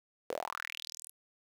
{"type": "tone with high-pass filter sweep", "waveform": "sawtooth", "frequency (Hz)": 40.38, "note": "E1", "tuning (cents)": -35, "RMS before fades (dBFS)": -42, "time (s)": [0.29, 1.1], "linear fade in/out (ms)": 10, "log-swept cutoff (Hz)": [440, 11000], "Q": 6.1, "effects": ["10-bit"]}